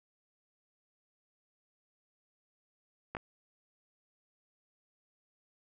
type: clicks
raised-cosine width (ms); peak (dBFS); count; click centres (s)
0.5; -23; 2; 3.15 / 3.168
effects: none